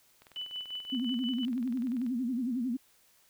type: click train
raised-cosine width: 0.3 ms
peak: -37 dBFS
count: 39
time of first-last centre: 0.22-2.065 s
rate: 20.6 Hz
type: tone with tremolo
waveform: sine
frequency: 2988 Hz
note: F#7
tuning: 16 cents sharp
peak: -34 dBFS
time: 0.36-1.45 s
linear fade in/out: 0 ms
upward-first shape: sine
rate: 5.7 Hz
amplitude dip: 70%
type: tone with vibrato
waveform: sine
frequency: 246.9 Hz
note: B3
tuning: in tune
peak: -29 dBFS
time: 0.92-2.77 s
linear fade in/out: 10 ms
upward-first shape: sine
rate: 11 Hz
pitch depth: 140 cents each way
effects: white hiss -65 dBFS RMS until 3.29 s